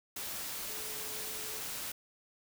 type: tone in noise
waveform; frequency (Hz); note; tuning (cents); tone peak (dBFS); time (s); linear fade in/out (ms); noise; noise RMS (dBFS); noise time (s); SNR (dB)
sine; 430; A4; -40; -51; 0.69-1.61; 5; white; -40; 0.16-1.92; -14
effects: none